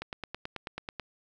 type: click train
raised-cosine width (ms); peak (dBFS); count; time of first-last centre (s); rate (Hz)
0.3; -20; 10; 0.02-0.997; 9.21
effects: none